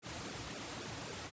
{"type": "noise with flanger", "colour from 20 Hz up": "pink", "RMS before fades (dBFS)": -44, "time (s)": [0.02, 1.31], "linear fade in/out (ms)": 50, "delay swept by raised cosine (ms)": [0.95, 5.15], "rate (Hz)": 3.7, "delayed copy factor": -0.95, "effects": ["high-pass 80 Hz 12 dB/octave", "resampled to 16000 Hz"]}